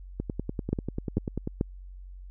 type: two click trains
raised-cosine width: 3 ms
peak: -17 / -12 dBFS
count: 14 / 3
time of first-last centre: 0.2-1.475 / 0.73-1.611 s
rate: 10.2 / 2.27 Hz
effects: added 46 Hz sine -41 dBFS peak until 2.3 s